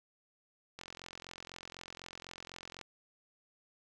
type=click train; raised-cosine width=0.2 ms; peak=-28 dBFS; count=90; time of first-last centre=0.79-2.813 s; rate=44 Hz; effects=none